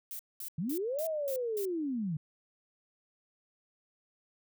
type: noise bursts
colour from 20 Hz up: violet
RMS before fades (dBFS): -41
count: 6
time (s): 0.11-1.652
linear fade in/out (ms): 0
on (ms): 82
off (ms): 210
type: linear two-way sweep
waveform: sine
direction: up then down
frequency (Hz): 143.6 to 659.3 to 143.6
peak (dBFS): -31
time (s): 0.58-2.17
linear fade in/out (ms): 5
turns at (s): 1.05
effects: none